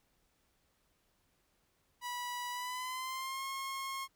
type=tone with pitch glide; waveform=sawtooth; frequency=978 to 1078.9 Hz; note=B5 to C#6; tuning=-17 to -47 cents; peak=-34 dBFS; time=2.01-4.08 s; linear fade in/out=50 ms; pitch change=+170 cents; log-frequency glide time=2.5-3.45 s; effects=pink hiss -75 dBFS RMS until 4.15 s